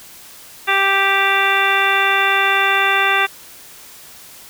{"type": "harmonic tone", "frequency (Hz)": 392, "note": "G4", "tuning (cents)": 0, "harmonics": [1, 2, 3, 4, 5, 6, 7, 9], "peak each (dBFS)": [-25, -21, -20, -19, -20, -22, -21, -24], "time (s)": [0.67, 3.27], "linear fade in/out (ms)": 20, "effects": ["white hiss -40 dBFS RMS until 4.49 s"]}